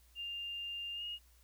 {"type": "tone with pitch glide", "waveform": "sine", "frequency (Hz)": [2800, 2862], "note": ["F7", "F7"], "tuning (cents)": [4, 42], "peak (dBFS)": -39, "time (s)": [0.15, 1.19], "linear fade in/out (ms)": 50, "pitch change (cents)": 38, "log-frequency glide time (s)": [0.94, 1.04], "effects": ["added 60 Hz sine -63 dBFS peak until 1.43 s", "white hiss -69 dBFS RMS until 1.43 s"]}